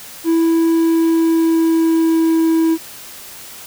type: tone with pitch glide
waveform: triangle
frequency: 329.5 to 325.5 Hz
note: E4 to E4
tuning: -1 to -22 cents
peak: -9 dBFS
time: 0.24-2.78 s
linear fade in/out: 50 ms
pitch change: -21 cents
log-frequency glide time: 0.67-2.41 s
effects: white hiss -35 dBFS RMS until 3.66 s